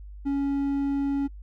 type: tone with hard clipping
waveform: triangle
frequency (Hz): 279.1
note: C#4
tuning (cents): +12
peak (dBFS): -24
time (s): 0.25-1.28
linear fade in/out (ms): 20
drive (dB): 6
effects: noise-tail reverb RT60 0.1 s tail -25 dB re dry + added 50 Hz sine -39 dBFS peak until 1.42 s